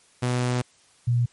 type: tone pair in turn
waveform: sawtooth / sine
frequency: 124 / 120.33 Hz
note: B2 / B2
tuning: +7 / -45 cents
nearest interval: minor second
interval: 52 cents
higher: first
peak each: -18 dBFS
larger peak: neither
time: 0.22-0.62 / 1.07-1.26 s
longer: first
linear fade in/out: 10 ms
effects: white hiss -58 dBFS RMS until 1.32 s + MP3 48 kbps